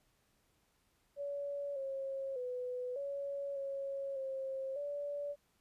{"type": "tone with pitch steps", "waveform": "sine", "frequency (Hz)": [568, 541, 498.7, 561, 550, 534, 576], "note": ["C#5", "C#5", "B4", "C#5", "C#5", "C5", "D5"], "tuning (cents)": [42, -42, 17, 21, -14, 35, -34], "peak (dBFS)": -37, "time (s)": [1.16, 5.36], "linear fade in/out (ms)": 50, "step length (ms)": 600, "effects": ["pink hiss -75 dBFS RMS until 5.6 s", "resampled to 32000 Hz"]}